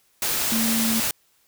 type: tone in noise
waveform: sine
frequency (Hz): 225.5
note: A3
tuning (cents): +43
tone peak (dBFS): -22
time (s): 0.52-1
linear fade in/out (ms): 2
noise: white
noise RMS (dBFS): -24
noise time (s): 0.22-1.11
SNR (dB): -1
effects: white hiss -63 dBFS RMS until 1.47 s